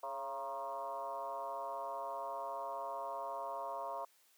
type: tone with frequency modulation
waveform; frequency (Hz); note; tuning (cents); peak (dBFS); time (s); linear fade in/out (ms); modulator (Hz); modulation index
sine; 814; G#5; -35; -38; 0.03-4.05; 5; 131; 2.3
effects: white hiss -69 dBFS RMS until 4.37 s + high-pass 400 Hz 12 dB/octave